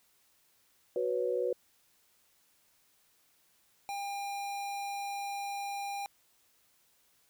sine chord, F# suspended fourth, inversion none, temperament equal, 370 / 493.9 / 554.4 Hz, F#4 / B4 / C#5, 0 / 0 / 0 cents, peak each -34 / -31 / -36 dBFS, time 0.96-1.53 s, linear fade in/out 2 ms
square tone, 802 Hz, G5, 39 cents sharp, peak -36 dBFS, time 3.89-6.06 s, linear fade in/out 0 ms
effects white hiss -69 dBFS RMS until 7.29 s

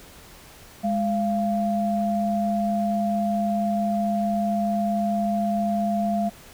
sine tone pair together, 207 / 688.5 Hz, G#3 / F5, -5 / -25 cents, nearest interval octave + major sixth, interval 2080 cents, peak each -23 / -24 dBFS, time 0.83-6.3 s, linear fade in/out 20 ms, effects pink hiss -47 dBFS RMS until 6.53 s

